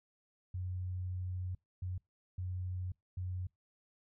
sine tone bursts at uneven times, 91.3 Hz, F#2, 23 cents flat, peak -36 dBFS, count 4, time 0.54-1.55 / 1.82-1.98 / 2.38-2.92 / 3.17-3.47 s, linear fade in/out 5 ms, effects noise-tail reverb RT60 0.2 s tail -26 dB re dry

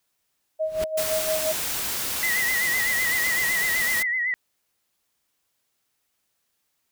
sine tone with tremolo, 630 Hz, D#5, 21 cents sharp, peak -21 dBFS, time 0.59-1.53 s, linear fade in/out 20 ms, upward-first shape sine, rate 5.8 Hz, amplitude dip 70%
pink noise with exponential growth, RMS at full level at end -29 dBFS, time 0.62-0.84 s, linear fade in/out 1 ms, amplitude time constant 47 ms
white noise, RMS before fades -28 dBFS, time 0.97-4.03 s, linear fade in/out 10 ms
sine tone with vibrato, 1970 Hz, B6, 5 cents flat, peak -22 dBFS, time 2.23-4.34 s, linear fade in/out 0 ms, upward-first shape sine, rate 7.9 Hz, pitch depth 73 cents each way
effects white hiss -74 dBFS RMS until 6.91 s

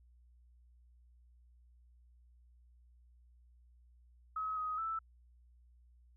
sine tone with pitch steps, 1278 / 1257 / 1320 Hz, D#6 / D#6 / E6, +46 / +17 / +2 cents, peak -35 dBFS, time 4.36-4.99 s, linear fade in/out 5 ms, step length 210 ms, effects added 60 Hz sine -61 dBFS peak until 6.16 s

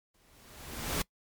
pink noise with exponential growth, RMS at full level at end -29 dBFS, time 0.14-1.02 s, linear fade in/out 5 ms, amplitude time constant 190 ms, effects noise-tail reverb RT60 0.1 s tail -23 dB re dry + MP3 96 kbps

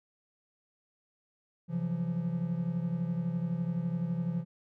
triangle tone cluster, 133.3 / 170 / 181.9 Hz, C3 / F3 / F#3, +33 / -46 / -29 cents, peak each -36 / -29 / -36 dBFS, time 1.68-4.45 s, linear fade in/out 50 ms, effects none

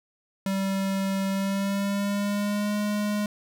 square tone with pitch glide, 194 to 207.9 Hz, G3 to G#3, -18 to +2 cents, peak -25 dBFS, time 0.46-3.26 s, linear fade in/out 2 ms, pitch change +120 cents, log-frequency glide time 1.29-2.75 s, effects none

